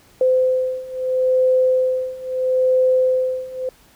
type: beating tone pair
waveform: sine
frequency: 513 / 513.76 Hz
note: C5 / C5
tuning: -34 / -32 cents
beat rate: 0.76 Hz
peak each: -19 / -17 dBFS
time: 0.21-3.69 s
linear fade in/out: 2 ms
effects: pink hiss -52 dBFS RMS until 3.95 s